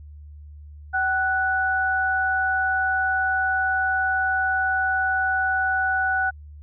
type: tone pair together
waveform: sine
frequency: 762.1 / 1480 Hz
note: G5 / F#6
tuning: -49 / 0 cents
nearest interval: major seventh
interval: 1149 cents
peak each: -24 / -21 dBFS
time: 0.93-6.31 s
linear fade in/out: 20 ms
effects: added 74 Hz sine -39 dBFS peak until 6.62 s